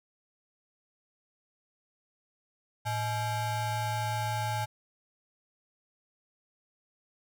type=ring-modulated tone; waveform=square; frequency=369.2 Hz; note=F#4; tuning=4 cents flat; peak=-27 dBFS; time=2.85-4.66 s; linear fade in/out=20 ms; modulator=481 Hz; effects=none